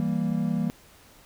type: chord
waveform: triangle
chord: E diminished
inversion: none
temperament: equal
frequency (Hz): 164.81 / 196 / 233.1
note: E3 / G3 / Bb3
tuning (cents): 0 / 0 / 0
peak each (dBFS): -26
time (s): 0-0.7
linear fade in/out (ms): 0
effects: pink hiss -54 dBFS RMS until 1.25 s